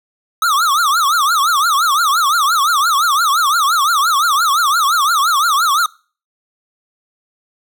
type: tone with vibrato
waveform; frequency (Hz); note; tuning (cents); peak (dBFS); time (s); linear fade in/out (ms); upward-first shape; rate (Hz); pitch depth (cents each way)
square; 1244.5; D#6; 0; -12; 0.42-5.86; 2; triangle; 5.8; 260
effects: noise-tail reverb RT60 0.4 s tail -24 dB re dry